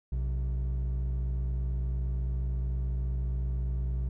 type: tone pair together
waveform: triangle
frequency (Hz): 61.45 / 130.2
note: B1 / C3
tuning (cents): -8 / -8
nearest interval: octave + minor second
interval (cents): 1300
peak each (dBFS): -26 / -34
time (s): 0.12-4.09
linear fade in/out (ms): 5
effects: tanh soft clip ceiling -19 dBFS